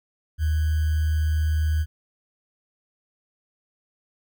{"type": "tone with sample-and-hold", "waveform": "sine", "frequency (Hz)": 77.78, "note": "D#2", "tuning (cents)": 0, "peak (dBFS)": -19, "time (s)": [0.38, 1.86], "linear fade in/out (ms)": 50, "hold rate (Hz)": 1575, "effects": []}